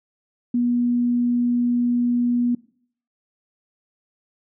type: tone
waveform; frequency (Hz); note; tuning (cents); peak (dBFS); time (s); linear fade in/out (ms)
sine; 242; B3; -35; -17; 0.54-2.55; 5
effects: noise-tail reverb RT60 0.6 s tail -22 dB re dry